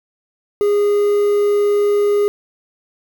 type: tone with quantisation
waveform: triangle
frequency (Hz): 410.7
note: G#4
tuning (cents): -19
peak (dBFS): -10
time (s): 0.61-2.28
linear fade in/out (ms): 0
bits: 6
effects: none